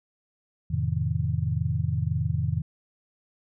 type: chord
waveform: sine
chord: F dominant seventh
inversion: none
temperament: just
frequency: 87.31 / 109.13 / 130.96 / 157.15 Hz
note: F2 / A2 / C3 / Eb3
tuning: 0 / -14 / +2 / +18 cents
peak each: -29 dBFS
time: 0.7-2.62 s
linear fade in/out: 10 ms
effects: none